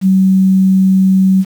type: tone with quantisation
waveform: sine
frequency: 190 Hz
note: F#3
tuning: 46 cents sharp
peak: -6 dBFS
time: 0.01-1.45 s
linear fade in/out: 50 ms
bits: 6
effects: none